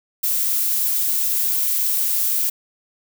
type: noise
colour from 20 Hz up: violet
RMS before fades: -20 dBFS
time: 0.23-2.5 s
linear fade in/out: 10 ms
effects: none